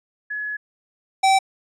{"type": "tone pair in turn", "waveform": ["sine", "square"], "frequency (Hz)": [1695, 771.8], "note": ["G#6", "G5"], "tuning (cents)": [35, -27], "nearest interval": "octave + major second", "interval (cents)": 1362, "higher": "first", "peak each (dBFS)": [-25, -14], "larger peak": "second", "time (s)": [[0.3, 0.57], [1.23, 1.39]], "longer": "first", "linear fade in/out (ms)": 10, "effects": ["resampled to 22050 Hz"]}